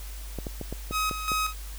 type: clicks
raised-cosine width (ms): 2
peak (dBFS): -20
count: 7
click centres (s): 0.387 / 0.468 / 0.613 / 0.726 / 0.91 / 1.112 / 1.318
type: tone with tremolo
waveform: sawtooth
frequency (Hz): 1267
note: D#6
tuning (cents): +31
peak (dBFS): -21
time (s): 0.91-1.54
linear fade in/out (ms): 50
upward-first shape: square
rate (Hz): 2.7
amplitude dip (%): 60
effects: added 50 Hz sine -36 dBFS peak until 1.78 s + white hiss -46 dBFS RMS until 1.78 s